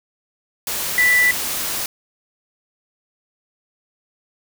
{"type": "tone in noise", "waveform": "sine", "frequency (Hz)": 1975.5, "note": "B6", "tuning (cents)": 0, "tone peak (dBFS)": -12, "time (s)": [0.98, 1.31], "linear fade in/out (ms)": 2, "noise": "white", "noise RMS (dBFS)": -24, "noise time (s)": [0.67, 1.86], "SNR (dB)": 9, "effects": []}